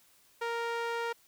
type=tone with band-pass filter; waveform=sawtooth; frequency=466.2 Hz; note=A#4; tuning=in tune; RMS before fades=-34 dBFS; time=0.41-1.13 s; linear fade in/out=10 ms; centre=1200 Hz; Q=0.67; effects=white hiss -64 dBFS RMS until 1.27 s